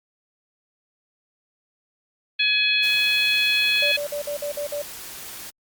harmonic tone, 843 Hz, G#5, 26 cents sharp, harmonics 2 / 3 / 4 / 5, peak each -29 / -20 / -23 / -26 dBFS, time 2.39-3.97 s, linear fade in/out 10 ms
white noise, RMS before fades -37 dBFS, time 2.82-5.51 s, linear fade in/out 20 ms
sine tone bursts, 582 Hz, D5, 16 cents flat, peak -25 dBFS, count 7, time 3.82-4.82 s, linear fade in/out 5 ms, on 100 ms, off 50 ms
effects Opus 48 kbps

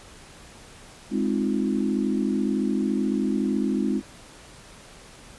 sine chord, F minor seventh, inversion first, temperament equal, 207.7 / 261.6 / 311.1 / 349.2 Hz, Ab3 / C4 / Eb4 / F4, 0 / 0 / 0 / 0 cents, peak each -25 / -26 / -29 / -30 dBFS, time 1.1-4.02 s, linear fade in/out 50 ms, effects pink hiss -47 dBFS RMS until 5.38 s + resampled to 24000 Hz

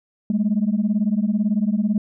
sine beating tone pair, 200.9 / 218.9 Hz, G3 / A3, +43 / -9 cents, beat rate 18 Hz, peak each -19 / -19 dBFS, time 0.3-1.98 s, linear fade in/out 2 ms, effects tanh soft clip ceiling -12 dBFS

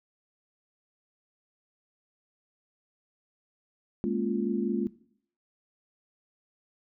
sine chord, Bb minor seventh, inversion third, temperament equal, 207.7 / 233.1 / 277.2 / 349.2 Hz, Ab3 / Bb3 / Db4 / F4, 0 / 0 / 0 / 0 cents, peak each -30 / -31 / -35 / -31 dBFS, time 4.04-4.87 s, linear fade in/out 0 ms, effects noise-tail reverb RT60 0.6 s tail -18 dB re dry

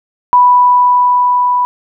sine tone with level ramp, 987 Hz, B5, 1 cent flat, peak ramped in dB -3 to -9 dBFS, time 0.33-1.65 s, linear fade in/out 0 ms, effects none

